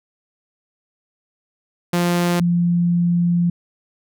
sawtooth / sine tone pair in turn, 174.61 / 173.3 Hz, F3 / F3, 0 / -13 cents, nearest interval unison, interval 13 cents, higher first, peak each -12 / -14 dBFS, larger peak first, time 1.93-2.4 / 2.4-3.5 s, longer second, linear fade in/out 5 ms, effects none

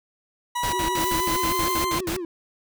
40% pulse tone with pitch glide, 972 to 1041.8 Hz, B5 to C6, -28 to -8 cents, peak -23 dBFS, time 0.55-1.99 s, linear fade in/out 10 ms, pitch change +120 cents, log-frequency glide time 0.92-1.64 s
pink noise bursts, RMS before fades -29 dBFS, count 10, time 0.63-2.166 s, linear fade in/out 2 ms, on 96 ms, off 64 ms
triangle tone with vibrato, 349.2 Hz, F4, in tune, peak -26 dBFS, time 0.73-2.25 s, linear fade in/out 2 ms, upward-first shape triangle, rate 6.4 Hz, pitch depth 160 cents each way
blue noise, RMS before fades -32 dBFS, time 1-1.84 s, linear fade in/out 0 ms
effects none

